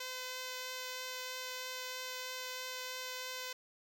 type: tone with vibrato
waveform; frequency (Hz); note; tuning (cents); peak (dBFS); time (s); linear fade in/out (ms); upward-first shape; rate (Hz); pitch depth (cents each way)
5% pulse; 510; C5; -44; -29; 0-3.53; 5; triangle; 3.1; 8
effects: none